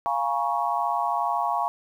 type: chord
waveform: sine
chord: Bb minor seventh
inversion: second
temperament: equal with one note detuned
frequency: 698.5 / 830.6 / 953 / 1108.7 Hz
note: F5 / Ab5 / Bb5 / Db6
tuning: 0 / 0 / +38 / 0 cents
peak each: -28 dBFS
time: 0.06-1.68 s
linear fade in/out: 0 ms
effects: 9-bit